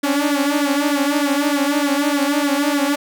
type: tone with flanger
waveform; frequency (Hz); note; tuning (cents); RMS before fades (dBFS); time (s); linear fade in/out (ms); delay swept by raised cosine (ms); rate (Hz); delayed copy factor
sawtooth; 286.5; D4; -43; -18; 0.03-2.96; 10; 0.53 to 6.43; 3.3; +0.75
effects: none